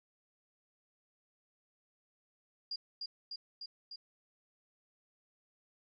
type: tone with echo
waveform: sine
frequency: 4825 Hz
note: D8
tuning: 46 cents sharp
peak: -36 dBFS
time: 2.71-2.76 s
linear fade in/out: 5 ms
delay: 300 ms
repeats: 4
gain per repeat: -2 dB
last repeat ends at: 3.96 s
effects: none